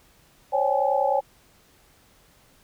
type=tone cluster; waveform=sine; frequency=537 / 567 / 786 / 849 Hz; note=C5 / C#5 / G5 / G#5; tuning=+45 / +39 / +4 / +38 cents; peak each=-25 dBFS; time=0.52-1.21 s; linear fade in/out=20 ms; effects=pink hiss -58 dBFS RMS until 2.63 s